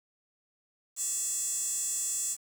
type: tone with high-pass filter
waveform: square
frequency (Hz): 380.5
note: F#4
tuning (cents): +48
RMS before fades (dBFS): -32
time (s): 0.96-2.37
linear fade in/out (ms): 50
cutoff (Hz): 7500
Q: 8.5
effects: 8-bit